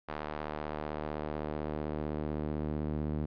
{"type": "tone with band-pass filter sweep", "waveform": "sawtooth", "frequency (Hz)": 75.8, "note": "D#2", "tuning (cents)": -45, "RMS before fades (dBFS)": -36, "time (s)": [0.08, 3.26], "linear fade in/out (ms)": 10, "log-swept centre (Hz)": [1000, 220], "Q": 0.85, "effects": ["resampled to 11025 Hz"]}